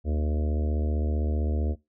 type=harmonic tone; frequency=75.5 Hz; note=D2; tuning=48 cents sharp; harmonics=1 / 3 / 4 / 5 / 6 / 7 / 8 / 9; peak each=-24 / -34 / -38 / -39 / -40 / -43 / -46 / -46 dBFS; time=0.04-1.76 s; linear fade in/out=50 ms; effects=noise-tail reverb RT60 0.2 s tail -19 dB re dry